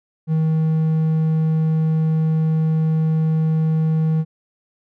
triangle tone, 158.7 Hz, D#3, 35 cents sharp, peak -13 dBFS, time 0.27-4.25 s, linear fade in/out 50 ms, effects none

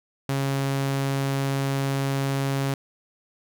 sawtooth tone, 137.1 Hz, C#3, 19 cents flat, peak -19 dBFS, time 0.29-2.74 s, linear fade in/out 2 ms, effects 10-bit

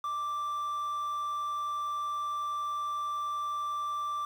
triangle tone with quantisation, 1174.7 Hz, D6, in tune, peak -29 dBFS, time 0.04-4.25 s, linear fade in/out 2 ms, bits 9, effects none

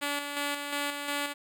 5% pulse tone with tremolo, 287.5 Hz, D4, 37 cents flat, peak -18 dBFS, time 0.01-1.34 s, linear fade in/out 20 ms, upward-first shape square, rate 2.8 Hz, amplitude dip 45%, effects none

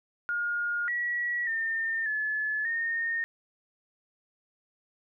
sine tone with pitch steps, 1424 / 1927 / 1811 / 1721 / 1838 Hz, F6 / B6 / A6 / A6 / A#6, +33 / -43 / +49 / -39 / -25 cents, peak -27 dBFS, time 0.29-3.24 s, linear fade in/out 0 ms, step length 590 ms, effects none

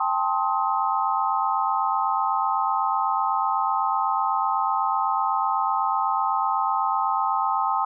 sine chord, A half-diminished seventh, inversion third, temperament just, 792 / 880 / 1056 / 1267.2 Hz, G5 / A5 / C6 / Eb6, +18 / 0 / +16 / +31 cents, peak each -26 dBFS, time 0-7.85 s, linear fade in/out 5 ms, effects none

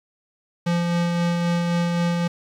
square tone with tremolo, 172.3 Hz, F3, 23 cents flat, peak -19 dBFS, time 0.66-2.28 s, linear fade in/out 10 ms, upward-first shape sine, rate 3.8 Hz, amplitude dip 25%, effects low-pass 6000 Hz 12 dB/octave + 8-bit

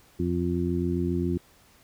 harmonic tone, 87.31 Hz, F2, in tune, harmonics 1 / 2 / 3 / 4, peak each -30 / -29 / -30 / -29 dBFS, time 0.19-1.38 s, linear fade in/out 10 ms, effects pink hiss -58 dBFS RMS until 1.83 s

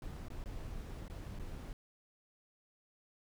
brown noise with dropouts, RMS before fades -44 dBFS, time 0.02-1.73 s, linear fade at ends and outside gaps 1 ms, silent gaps 0.284-0.302 / 0.44-0.458 / 1.081-1.099 / 1.389-1.396 s, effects none

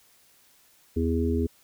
harmonic tone, 82.41 Hz, E2, in tune, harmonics 1 / 3 / 4 / 5, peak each -26 / -27 / -32 / -29 dBFS, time 0.96-1.47 s, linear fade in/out 10 ms, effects white hiss -60 dBFS RMS until 1.63 s

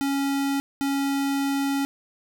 square tone pair in turn, 277.2 / 277.2 Hz, C#4 / C#4, 0 / 0 cents, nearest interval unison, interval 0 cents, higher neither, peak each -23 dBFS, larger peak neither, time 0.01-0.6 / 0.81-1.85 s, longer second, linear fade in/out 0 ms, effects none

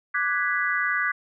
sine chord, G# half-diminished seventh, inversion second, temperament equal, 1174.7 / 1480 / 1661.2 / 1975.5 Hz, D6 / F#6 / G#6 / B6, 0 / 0 / 0 / 0 cents, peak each -29 / -27 / -27 / -27 dBFS, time 0.14-1.12 s, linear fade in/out 10 ms, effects none

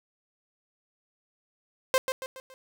sawtooth tone with echo, 523.3 Hz, C5, in tune, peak -16 dBFS, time 1.94-1.98 s, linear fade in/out 0 ms, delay 140 ms, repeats 4, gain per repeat -7 dB, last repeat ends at 2.54 s, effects none

